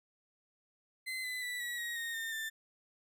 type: tone with pitch steps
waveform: 35% pulse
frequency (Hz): 2051 / 2010 / 1969.7 / 1930.3 / 1891.7 / 1853.8 / 1816.7 / 1780.3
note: C7 / B6 / B6 / B6 / A#6 / A#6 / A#6 / A6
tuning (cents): -35 / +30 / -5 / -40 / +25 / -10 / -45 / +20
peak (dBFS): -35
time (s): 1.06-2.5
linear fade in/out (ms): 20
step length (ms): 180
effects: none